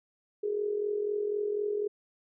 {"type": "tone with amplitude modulation", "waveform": "sine", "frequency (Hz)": 415.1, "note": "G#4", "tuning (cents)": -1, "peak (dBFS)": -25, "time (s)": [0.43, 1.88], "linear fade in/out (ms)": 10, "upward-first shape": "sine", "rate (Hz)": 44, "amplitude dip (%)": 65, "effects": []}